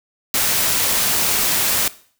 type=noise; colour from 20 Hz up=white; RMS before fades=-18 dBFS; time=0.34-1.88 s; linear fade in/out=2 ms; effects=noise-tail reverb RT60 0.5 s tail -18 dB re dry